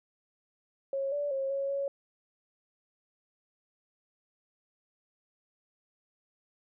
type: tone with pitch steps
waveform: sine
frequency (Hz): 546 / 579 / 540 / 551 / 556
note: C#5 / D5 / C#5 / C#5 / C#5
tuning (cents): -26 / -25 / -45 / -11 / +5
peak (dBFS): -29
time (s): 0.93-1.88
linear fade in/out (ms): 2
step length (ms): 190
effects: none